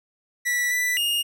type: tone with pitch steps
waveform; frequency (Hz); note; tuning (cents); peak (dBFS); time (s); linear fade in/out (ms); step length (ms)
45% pulse; 1953 / 1979 / 2842; B6 / B6 / F7; -20 / +3 / +30; -21; 0.45-1.23; 20; 260
effects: none